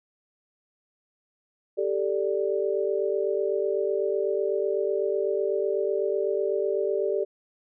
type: chord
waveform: sine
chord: G suspended second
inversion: none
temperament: equal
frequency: 392 / 440 / 587.3 Hz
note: G4 / A4 / D5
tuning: 0 / 0 / 0 cents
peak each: -26 / -28 / -29 dBFS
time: 1.77-7.25 s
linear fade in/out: 20 ms
effects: none